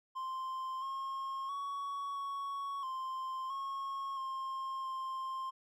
triangle tone with pitch steps, 1046 / 1076 / 1120 / 1113 / 1047 / 1090 / 1064 / 1054 Hz, C6 / C6 / C#6 / C#6 / C6 / C#6 / C6 / C6, -1 / +48 / +18 / +7 / +1 / -29 / +29 / +12 cents, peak -35 dBFS, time 0.15-5.51 s, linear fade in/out 20 ms, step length 670 ms, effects none

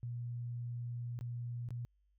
sine tone with dropouts, 120 Hz, B2, 49 cents flat, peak -38 dBFS, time 0.03-1.85 s, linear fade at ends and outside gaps 0 ms, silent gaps 1.19-1.21 / 1.688-1.706 s, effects added 50 Hz sine -70 dBFS peak until 2.18 s

